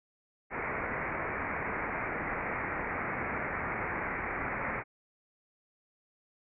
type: low-pass noise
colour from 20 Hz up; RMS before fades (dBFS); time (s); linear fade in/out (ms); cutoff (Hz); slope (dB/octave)
white; -35; 0.5-4.84; 50; 2300; 96
effects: none